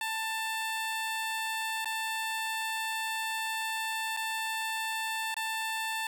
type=tone with dropouts; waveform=15% pulse; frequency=887 Hz; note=A5; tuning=14 cents sharp; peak=-25 dBFS; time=0.01-6.07 s; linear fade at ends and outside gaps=2 ms; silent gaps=1.846-1.856 / 4.166-4.171 / 5.343-5.366 s; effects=none